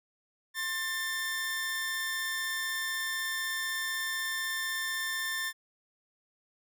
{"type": "tone pair together", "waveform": "sawtooth", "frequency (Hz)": [1060.8, 1784], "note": ["C6", "A6"], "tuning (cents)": [23, 23], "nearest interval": "major sixth", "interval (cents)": 900, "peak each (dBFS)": [-39, -28], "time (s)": [0.54, 5.53], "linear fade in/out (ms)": 50, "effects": []}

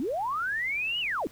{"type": "linear two-way sweep", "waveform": "sine", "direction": "up then down", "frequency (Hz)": [229.3, 2995, 229.3], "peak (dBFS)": -27, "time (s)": [0, 1.27], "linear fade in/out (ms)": 0, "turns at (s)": 1, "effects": ["added 117 Hz sine -60 dBFS peak until 1.31 s", "pink hiss -54 dBFS RMS until 1.31 s"]}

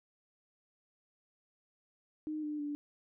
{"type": "tone with pitch steps", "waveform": "sine", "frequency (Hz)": [307.3, 299.6, 292.1], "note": ["D#4", "D4", "D4"], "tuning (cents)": [-21, 35, -9], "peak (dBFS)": -35, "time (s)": [2.27, 2.75], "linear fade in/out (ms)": 0, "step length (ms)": 160, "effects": []}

